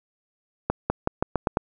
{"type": "accelerating click train", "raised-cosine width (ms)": 1, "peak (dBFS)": -7, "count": 7, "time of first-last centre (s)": [0.7, 1.571], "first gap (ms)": 200, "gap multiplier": 0.87, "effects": []}